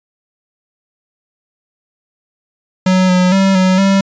square tone with pitch steps, 185.6 / 182.1 / 193.4 / 186.2 / 195.1 Hz, F#3 / F#3 / G3 / F#3 / G3, +6 / -27 / -23 / +11 / -8 cents, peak -9 dBFS, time 2.86-4.01 s, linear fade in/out 5 ms, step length 230 ms, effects resampled to 16000 Hz

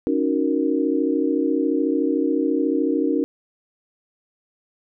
sine chord, D# minor seventh, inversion third, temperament equal, 277.2 / 311.1 / 370 / 466.2 Hz, C#4 / D#4 / F#4 / A#4, 0 / 0 / 0 / 0 cents, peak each -22 / -22 / -26 / -25 dBFS, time 0.07-3.24 s, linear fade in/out 0 ms, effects none

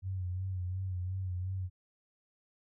sine tone with vibrato, 92.5 Hz, F#2, in tune, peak -33 dBFS, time 0.02-1.7 s, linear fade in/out 50 ms, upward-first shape sine, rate 2.8 Hz, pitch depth 51 cents each way, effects none

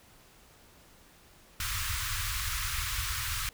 pink band-stop noise, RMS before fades -33 dBFS, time 1.6-3.49 s, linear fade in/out 2 ms, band 110 to 1100 Hz, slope 48 dB/octave, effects pink hiss -58 dBFS RMS until 3.53 s

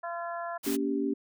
harmonic tone, 341.7 Hz, F4, 38 cents flat, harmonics 2 / 3 / 4 / 5, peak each -35 / -39 / -41 / -43 dBFS, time 0.03-0.58 s, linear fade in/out 10 ms
white noise, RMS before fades -37 dBFS, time 0.63-0.77 s, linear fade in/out 20 ms
sine chord, G diminished, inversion first, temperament just, 235.2 / 282.2 / 392 Hz, Bb3 / Db4 / G4, +16 / +31 / 0 cents, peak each -33 / -29 / -32 dBFS, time 0.66-1.14 s, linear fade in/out 10 ms
effects none

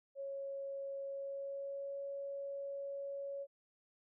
sine tone with pitch glide, 551 to 557.4 Hz, C#5 to C#5, -11 to +9 cents, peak -40 dBFS, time 0.15-3.47 s, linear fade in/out 50 ms, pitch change +20 cents, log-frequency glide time 1.05-2 s, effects none

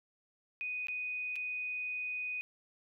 sine tone with dropouts, 2489 Hz, D#7, in tune, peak -35 dBFS, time 0.61-2.41 s, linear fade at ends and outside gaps 0 ms, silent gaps 0.87-0.884 / 1.357-1.362 s, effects none

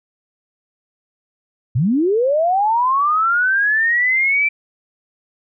sine linear sweep, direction up, 104.3 to 2349 Hz, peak -13 dBFS, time 1.75-4.49 s, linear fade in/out 10 ms, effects none

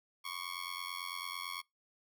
15% pulse tone with amplitude modulation, 1103 Hz, C#6, 9 cents flat, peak -29 dBFS, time 0.24-1.62 s, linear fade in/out 20 ms, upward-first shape sine, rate 89 Hz, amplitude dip 95%, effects noise-tail reverb RT60 0.2 s tail -26 dB re dry

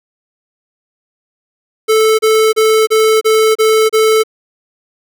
square tone bursts, 438.3 Hz, A4, 7 cents flat, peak -8 dBFS, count 7, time 1.88-4.236 s, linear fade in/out 20 ms, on 310 ms, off 31 ms, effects none

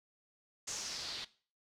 white noise with low-pass filter sweep, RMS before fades -42 dBFS, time 0.67-1.25 s, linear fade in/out 10 ms, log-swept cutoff 6800 to 3900 Hz, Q 3.4, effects noise-tail reverb RT60 0.4 s tail -18 dB re dry

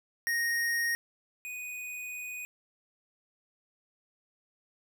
square tone pair in turn, 1864.7 / 2483 Hz, A#6 / D#7, 0 / -4 cents, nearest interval perfect fourth, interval 496 cents, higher second, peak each -28 / -38 dBFS, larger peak first, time 0.27-0.95 / 1.45-2.45 s, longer second, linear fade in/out 0 ms, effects none

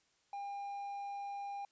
triangle tone, 803 Hz, G5, 41 cents sharp, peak -38 dBFS, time 0.33-1.65 s, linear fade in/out 2 ms, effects white hiss -74 dBFS RMS until 1.71 s + resampled to 16000 Hz

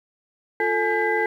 sine tone cluster, 351.3 / 442.9 / 844 / 1601 / 2005 Hz, F4 / A4 / G#5 / G6 / B6, +10 / +11 / +28 / +36 / +26 cents, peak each -28 / -23 / -25 / -27 / -25 dBFS, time 0.6-1.26 s, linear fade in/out 2 ms, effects tanh soft clip ceiling -9 dBFS + 9-bit

